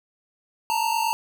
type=tone pair together; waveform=square; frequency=885 / 933.8 Hz; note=A5 / A#5; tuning=+10 / +3 cents; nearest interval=minor second; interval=93 cents; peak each=-25 dBFS; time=0.7-1.13 s; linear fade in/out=0 ms; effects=none